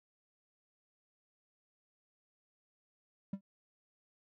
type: tone with exponential decay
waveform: triangle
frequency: 196 Hz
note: G3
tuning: in tune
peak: -30 dBFS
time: 3.33-3.41 s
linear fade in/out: 5 ms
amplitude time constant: 17 ms
effects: none